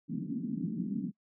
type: band-pass noise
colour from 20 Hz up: white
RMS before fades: -35 dBFS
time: 0.08-1.12 s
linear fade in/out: 50 ms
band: 160 to 270 Hz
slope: 48 dB/octave
effects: noise-tail reverb RT60 0.1 s tail -26 dB re dry